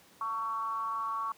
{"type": "tone with frequency modulation", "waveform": "sine", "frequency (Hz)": 1119, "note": "C#6", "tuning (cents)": 16, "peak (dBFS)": -31, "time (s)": [0.21, 1.32], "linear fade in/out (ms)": 2, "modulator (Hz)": 218, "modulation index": 0.57, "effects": ["pink hiss -59 dBFS RMS until 1.37 s", "high-pass 150 Hz 12 dB/octave"]}